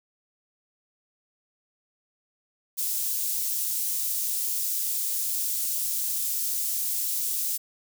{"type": "high-pass noise", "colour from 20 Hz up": "white", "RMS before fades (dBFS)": -28, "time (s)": [2.77, 7.58], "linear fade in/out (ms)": 20, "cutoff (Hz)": 6800, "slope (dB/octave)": 12, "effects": []}